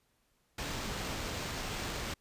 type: noise with sample-and-hold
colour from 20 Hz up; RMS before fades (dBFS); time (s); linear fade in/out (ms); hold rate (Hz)
pink; -38; 0.58-2.14; 5; 11025
effects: pink hiss -74 dBFS RMS until 2.2 s + resampled to 32000 Hz